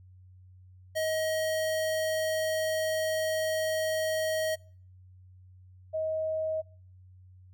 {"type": "tone pair in turn", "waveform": ["square", "sine"], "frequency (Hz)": [632, 632], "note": ["D#5", "D#5"], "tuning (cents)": [27, 27], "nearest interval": "unison", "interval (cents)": 0, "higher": "neither", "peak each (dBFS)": -28, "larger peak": "neither", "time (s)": [[0.95, 4.56], [5.93, 6.62]], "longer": "first", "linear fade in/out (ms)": 20, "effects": ["noise-tail reverb RT60 0.5 s tail -25 dB re dry", "added 92 Hz sine -51 dBFS peak until 7.53 s"]}